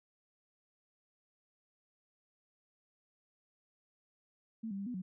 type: tone with pitch steps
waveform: sine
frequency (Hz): 223.7 / 196.3 / 198.6 / 246.6 / 185.1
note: A3 / G3 / G3 / B3 / F#3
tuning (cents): +29 / +3 / +23 / -2 / +1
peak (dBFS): -37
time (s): 4.63-5.02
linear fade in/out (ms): 10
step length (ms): 78
effects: none